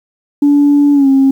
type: tone with pitch glide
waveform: sine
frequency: 287.9 to 270.2 Hz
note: D4 to C#4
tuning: -34 to -44 cents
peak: -4 dBFS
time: 0.42-1.31 s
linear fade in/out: 5 ms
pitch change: -110 cents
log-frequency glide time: 0.93-1.08 s
effects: tanh soft clip ceiling -2 dBFS + 7-bit